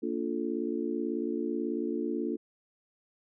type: chord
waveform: sine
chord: Bb major seventh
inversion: none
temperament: just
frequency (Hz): 233.1 / 291.4 / 349.6 / 437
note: Bb3 / D4 / F4 / A4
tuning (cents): 0 / -13 / +2 / -12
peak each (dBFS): -35 / -34 / -34 / -37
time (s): 0.02-2.37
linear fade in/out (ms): 20
effects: none